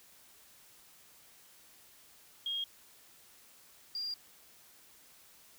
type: tone pair in turn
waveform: sine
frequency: 3253 / 4792 Hz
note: G#7 / D8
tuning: -37 / +34 cents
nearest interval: perfect fifth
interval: 671 cents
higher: second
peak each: -33 / -35 dBFS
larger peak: first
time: 2.46-2.64 / 3.95-4.14 s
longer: second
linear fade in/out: 2 ms
effects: white hiss -60 dBFS RMS until 5.58 s